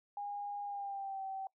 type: tone with pitch glide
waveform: sine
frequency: 815 to 771.5 Hz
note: G#5 to G5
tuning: -33 to -28 cents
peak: -38 dBFS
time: 0.17-1.47 s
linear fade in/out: 2 ms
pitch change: -95 cents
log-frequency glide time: 0.64-1.23 s
effects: noise-tail reverb RT60 0.1 s tail -22 dB re dry